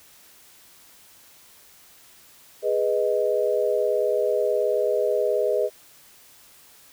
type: chord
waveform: sine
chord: G# minor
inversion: none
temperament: equal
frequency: 415.3 / 493.9 / 622.3 Hz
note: G#4 / B4 / D#5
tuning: 0 / 0 / 0 cents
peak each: -24 / -24 / -24 dBFS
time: 2.62-5.7 s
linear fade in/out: 50 ms
effects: white hiss -52 dBFS RMS until 6.92 s